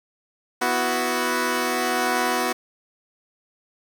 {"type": "chord", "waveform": "10% pulse", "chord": "B suspended fourth", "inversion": "none", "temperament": "equal", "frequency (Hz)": [246.9, 329.6, 370], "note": ["B3", "E4", "F#4"], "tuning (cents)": [0, 0, 0], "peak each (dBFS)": [-17, -20, -16], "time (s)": [0.61, 2.53], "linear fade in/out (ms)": 10, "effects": ["8-bit"]}